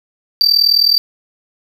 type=tone with amplitude modulation; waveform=triangle; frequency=4660 Hz; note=D8; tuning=14 cents flat; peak=-4 dBFS; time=0.41-0.98 s; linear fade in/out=0 ms; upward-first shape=sine; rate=39.6 Hz; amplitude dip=85%; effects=none